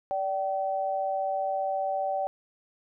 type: tone pair together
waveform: sine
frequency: 582.9 / 768 Hz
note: D5 / G5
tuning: -13 / -36 cents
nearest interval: perfect fourth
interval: 477 cents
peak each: -30 / -28 dBFS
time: 0.11-2.27 s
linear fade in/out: 0 ms
effects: none